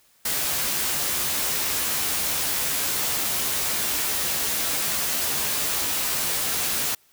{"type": "noise with comb filter", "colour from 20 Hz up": "white", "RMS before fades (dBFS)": -25, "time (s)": [0.25, 6.95], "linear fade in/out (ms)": 5, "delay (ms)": 14, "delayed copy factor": 0.55, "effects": ["white hiss -60 dBFS RMS until 7.12 s"]}